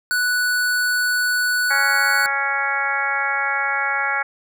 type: tone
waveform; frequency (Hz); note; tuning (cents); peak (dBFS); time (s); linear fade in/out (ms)
square; 1480; F#6; 0; -18; 0.11-2.26; 0
type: harmonic tone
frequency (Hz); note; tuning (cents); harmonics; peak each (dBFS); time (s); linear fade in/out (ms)
277.2; C#4; 0; 2 / 3 / 4 / 5 / 6 / 7 / 8; -35 / -26 / -31 / -24 / -24 / -28 / -26; 1.7-4.23; 10
effects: none